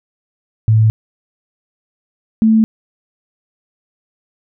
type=tone pair in turn; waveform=sine; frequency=110 / 220.8 Hz; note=A2 / A3; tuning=0 / +6 cents; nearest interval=octave; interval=1206 cents; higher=second; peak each=-7 / -7 dBFS; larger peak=neither; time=0.68-0.9 / 2.42-2.64 s; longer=neither; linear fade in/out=0 ms; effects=none